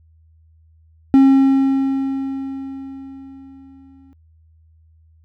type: tone with exponential decay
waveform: triangle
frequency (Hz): 270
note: C#4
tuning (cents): -45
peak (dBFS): -4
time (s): 1.14-4.13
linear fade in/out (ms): 0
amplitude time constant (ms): 650
effects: added 80 Hz sine -49 dBFS peak until 5.24 s